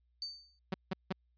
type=tone with exponential decay; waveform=sine; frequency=4574 Hz; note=D8; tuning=47 cents flat; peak=-34 dBFS; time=0.22-0.59 s; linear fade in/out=1 ms; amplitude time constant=80 ms
type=tone bursts; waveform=sawtooth; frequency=188.4 Hz; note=F#3; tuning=32 cents sharp; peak=-28 dBFS; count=3; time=0.72-1.126 s; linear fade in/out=5 ms; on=22 ms; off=170 ms
effects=added 60 Hz sine -70 dBFS peak until 1.37 s + resampled to 11025 Hz

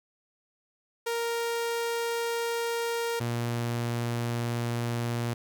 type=tone pair in turn; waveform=sawtooth; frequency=466.2 / 118.52 Hz; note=A#4 / A#2; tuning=0 / +29 cents; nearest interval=2 octaves; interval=2371 cents; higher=first; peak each=-24 dBFS; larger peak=neither; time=1.06-3.2 / 3.2-5.34 s; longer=neither; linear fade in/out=10 ms; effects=none

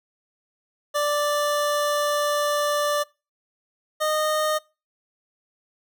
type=tone pair in turn; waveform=25% pulse; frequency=587.3 / 615.9 Hz; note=D5 / D#5; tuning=0 / -18 cents; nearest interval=minor second; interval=82 cents; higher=second; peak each=-17 dBFS; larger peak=neither; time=0.94-3.04 / 4-4.59 s; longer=first; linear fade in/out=20 ms; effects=noise-tail reverb RT60 0.3 s tail -24 dB re dry

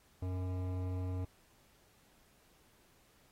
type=tone with hard clipping; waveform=sine; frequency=91.9 Hz; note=F#2; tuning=11 cents flat; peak=-37 dBFS; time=0.22-1.25 s; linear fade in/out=5 ms; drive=15 dB; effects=pink hiss -68 dBFS RMS until 3.31 s + AAC 48 kbps

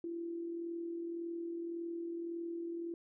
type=tone with amplitude modulation; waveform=sine; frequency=338.2 Hz; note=E4; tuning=44 cents sharp; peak=-36 dBFS; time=0.04-2.94 s; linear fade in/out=2 ms; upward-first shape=sine; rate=41.8 Hz; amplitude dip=40%; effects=none

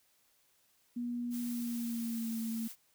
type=tone with pitch glide; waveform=sine; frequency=241 to 226.2 Hz; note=B3 to A3; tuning=-42 to +48 cents; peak=-34 dBFS; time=0.96-2.68 s; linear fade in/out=10 ms; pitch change=-110 cents; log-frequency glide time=1.42-2.36 s
type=noise; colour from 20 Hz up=blue; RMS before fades=-47 dBFS; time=1.3-2.76 s; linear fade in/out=50 ms
effects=white hiss -71 dBFS RMS until 2.94 s

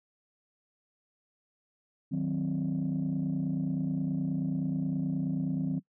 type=chord; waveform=sine; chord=C diminished; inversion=first; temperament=equal; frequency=155.56 / 185 / 261.6 Hz; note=Eb3 / Gb3 / C4; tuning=0 / 0 / 0 cents; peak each=-31 dBFS; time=2.11-5.8 s; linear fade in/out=20 ms; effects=noise-tail reverb RT60 0.1 s tail -21 dB re dry + tanh soft clip ceiling -23 dBFS

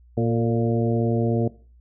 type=harmonic tone with a mistuned harmonic; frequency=116.54 Hz; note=A#2; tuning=in tune; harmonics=1 / 2 / 3 / 4 / 5 / 6; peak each=-23 / -24 / -27 / -26 / -31 / -34 dBFS; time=0.17-1.48 s; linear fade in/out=5 ms; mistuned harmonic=4; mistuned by=-40 cents; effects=noise-tail reverb RT60 0.4 s tail -19 dB re dry + added 60 Hz sine -49 dBFS peak until 1.8 s

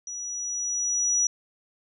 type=tone with level ramp; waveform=sine; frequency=5850 Hz; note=F#8; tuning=21 cents flat; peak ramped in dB=-33 to -19 dBFS; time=0.07-1.27 s; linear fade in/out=2 ms; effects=none

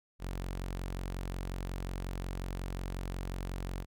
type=tone; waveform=sawtooth; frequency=45.54 Hz; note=F#1; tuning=27 cents flat; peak=-32 dBFS; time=0.19-3.86 s; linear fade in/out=50 ms; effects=none

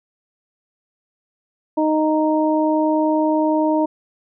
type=harmonic tone; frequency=310.2 Hz; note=D#4; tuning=5 cents flat; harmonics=1 / 2 / 3; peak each=-17 / -20 / -22 dBFS; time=1.77-3.86 s; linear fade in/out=10 ms; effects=none

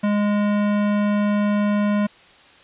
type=tone with hard clipping; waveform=sine; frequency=206.5 Hz; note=G#3; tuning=10 cents flat; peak=-19 dBFS; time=0.03-2.07 s; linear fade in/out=10 ms; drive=18 dB; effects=white hiss -49 dBFS RMS until 2.63 s + resampled to 8000 Hz

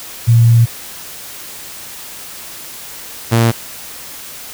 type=tone pair in turn; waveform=sine / sawtooth; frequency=116.54 / 115.47 Hz; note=A#2 / A#2; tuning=0 / -16 cents; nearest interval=unison; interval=16 cents; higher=first; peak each=-5 dBFS; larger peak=neither; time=0.27-0.66 / 3.31-3.52 s; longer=first; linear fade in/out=20 ms; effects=white hiss -31 dBFS RMS until 4.53 s

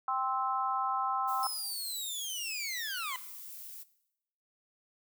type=chord; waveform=sine; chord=C major; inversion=second; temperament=just; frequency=784.9 / 1046.5 / 1308.1 Hz; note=G5 / C6 / E6; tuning=+2 / 0 / -14 cents; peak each=-34 / -33 / -33 dBFS; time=0.08-1.47 s; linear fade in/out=2 ms
type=noise; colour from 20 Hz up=violet; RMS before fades=-46 dBFS; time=1.27-3.84 s; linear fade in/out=20 ms
type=linear sweep; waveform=20% pulse; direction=down; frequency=5274 to 989 Hz; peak=-30 dBFS; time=1.43-3.16 s; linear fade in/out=0 ms
effects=noise-tail reverb RT60 0.8 s tail -17 dB re dry

